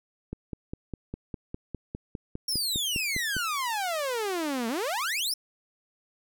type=click train; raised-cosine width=3 ms; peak=-21 dBFS; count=16; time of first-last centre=0.33-3.366 s; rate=4.94 Hz
type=exponential two-way sweep; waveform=sawtooth; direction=down then up; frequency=5588 to 220 to 5588 Hz; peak=-24 dBFS; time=2.48-5.34 s; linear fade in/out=5 ms; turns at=4.68 s
effects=none